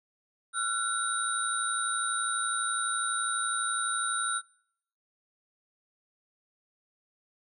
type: tone cluster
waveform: sine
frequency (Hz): 1362 / 1474 / 3809 / 9160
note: F6 / F#6 / A#7 / D9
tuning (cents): -44 / -7 / +37 / -44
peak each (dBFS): -31 / -34 / -38 / -32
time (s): 0.53-4.42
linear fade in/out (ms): 50
effects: noise-tail reverb RT60 0.7 s tail -26 dB re dry